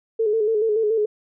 sine tone with vibrato, 434.7 Hz, A4, 21 cents flat, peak -17 dBFS, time 0.19-1.06 s, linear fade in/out 10 ms, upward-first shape square, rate 7 Hz, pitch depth 56 cents each way, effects none

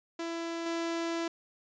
sawtooth tone with level steps, 334 Hz, E4, 23 cents sharp, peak -30 / -27 dBFS, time 0.19-1.28 s, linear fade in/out 5 ms, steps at 0.66 s, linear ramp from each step 2 ms, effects resampled to 16000 Hz

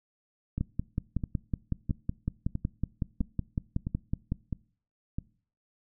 two click trains, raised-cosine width 5 ms, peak -19 / -16 dBFS, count 8 / 21, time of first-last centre 0.58-5.185 / 0.61-4.321 s, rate 1.52 / 5.39 Hz, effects noise-tail reverb RT60 0.5 s tail -23 dB re dry

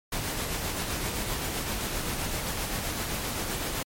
pink noise with tremolo, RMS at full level -30 dBFS, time 0.12-3.83 s, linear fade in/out 5 ms, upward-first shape sine, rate 7.7 Hz, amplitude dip 30%, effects MP3 64 kbps

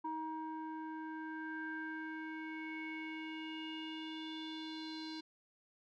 square tone with low-pass filter sweep, 316 Hz, D#4, 27 cents sharp, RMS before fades -44 dBFS, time 0.04-5.21 s, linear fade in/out 10 ms, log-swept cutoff 980 to 4400 Hz, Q 6, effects none

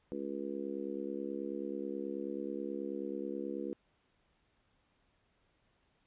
harmonic tone, 69.3 Hz, C#2, in tune, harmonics 3 / 4 / 5 / 6 / 7, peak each -44 / -42 / -41 / -46 / -43 dBFS, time 0.12-3.73 s, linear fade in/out 0 ms, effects pink hiss -74 dBFS RMS until 6.06 s + resampled to 8000 Hz

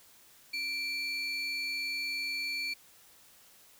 triangle tone pair together, 2349 / 4424 Hz, D7 / C#8, 0 / -4 cents, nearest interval major seventh, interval 1096 cents, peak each -31 / -34 dBFS, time 0.53-2.74 s, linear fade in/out 10 ms, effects tanh soft clip ceiling -28 dBFS + white hiss -59 dBFS RMS until 3.79 s

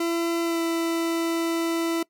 40% pulse tone with pitch glide, 336.5 to 332.4 Hz, E4 to E4, +36 to +15 cents, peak -22 dBFS, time 0-2.03 s, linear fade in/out 5 ms, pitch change -21 cents, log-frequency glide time 0.43-0.61 s, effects noise-tail reverb RT60 0.1 s tail -21 dB re dry

